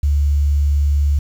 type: tone with quantisation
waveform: sine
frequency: 72.1 Hz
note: D2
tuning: 31 cents flat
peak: -12 dBFS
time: 0.03-1.19 s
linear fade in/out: 5 ms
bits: 7
effects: none